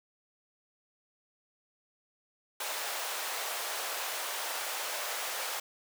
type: high-pass noise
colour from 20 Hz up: pink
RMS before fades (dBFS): -36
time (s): 2.6-5.6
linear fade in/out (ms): 5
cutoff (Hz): 560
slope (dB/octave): 24
effects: none